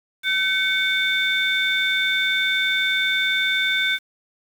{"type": "tone cluster", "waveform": "sine", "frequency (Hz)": [1529, 2230, 3560], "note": ["G6", "C#7", "A7"], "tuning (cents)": [-44, 10, 20], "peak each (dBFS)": -22, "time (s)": [0.23, 3.99], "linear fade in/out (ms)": 50, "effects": ["tanh soft clip ceiling -10 dBFS", "7-bit"]}